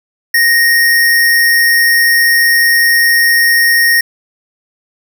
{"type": "tone with sample-and-hold", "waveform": "sine", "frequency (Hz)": 1864.7, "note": "A#6", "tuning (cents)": 0, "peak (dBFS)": -6, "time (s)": [0.34, 4.01], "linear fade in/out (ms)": 5, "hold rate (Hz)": 7350, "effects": []}